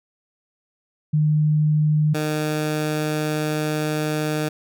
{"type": "tone pair in turn", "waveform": ["sine", "15% pulse"], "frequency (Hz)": [152.2, 152.98], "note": ["D#3", "D#3"], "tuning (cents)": [-38, -29], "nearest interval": "unison", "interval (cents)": 9, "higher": "second", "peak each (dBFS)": -15, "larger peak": "neither", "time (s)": [[1.13, 2.14], [2.14, 4.49]], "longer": "second", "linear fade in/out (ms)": 10, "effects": []}